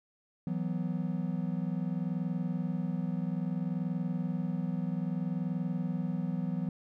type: chord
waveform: triangle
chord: E suspended second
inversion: none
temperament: just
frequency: 164.81 / 185.42 / 247.2 Hz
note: E3 / F#3 / B3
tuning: 0 / +4 / +2 cents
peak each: -32 / -32 / -36 dBFS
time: 0.47-6.69 s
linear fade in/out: 2 ms
effects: none